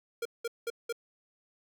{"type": "tone bursts", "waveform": "square", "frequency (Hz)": 466.2, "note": "A#4", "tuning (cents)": 0, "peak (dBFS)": -32, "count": 4, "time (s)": [0.22, 0.926], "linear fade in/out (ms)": 5, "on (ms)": 34, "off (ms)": 190, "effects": []}